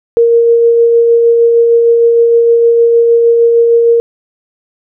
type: tone with tremolo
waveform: sine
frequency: 466.2 Hz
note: A#4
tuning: in tune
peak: -3 dBFS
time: 0.17-4 s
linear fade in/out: 0 ms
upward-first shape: sine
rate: 6.5 Hz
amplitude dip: 25%
effects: none